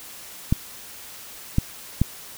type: clicks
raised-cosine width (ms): 5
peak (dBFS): -5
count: 3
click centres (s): 0.525 / 1.584 / 2.016
effects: white hiss -41 dBFS RMS until 2.37 s